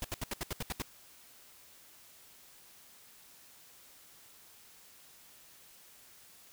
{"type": "noise bursts", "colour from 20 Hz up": "pink", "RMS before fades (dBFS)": -36, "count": 9, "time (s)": [0.02, 0.821], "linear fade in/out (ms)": 2, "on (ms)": 25, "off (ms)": 72, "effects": ["white hiss -58 dBFS RMS until 6.52 s"]}